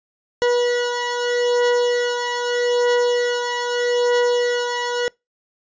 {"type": "beating tone pair", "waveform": "40% pulse", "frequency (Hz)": [485.1, 485.9], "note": ["B4", "B4"], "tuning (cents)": [-31, -28], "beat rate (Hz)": 0.8, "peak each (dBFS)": [-18, -22], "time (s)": [0.42, 5.08], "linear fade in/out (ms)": 0, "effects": ["noise-tail reverb RT60 0.2 s tail -25 dB re dry", "resampled to 16000 Hz"]}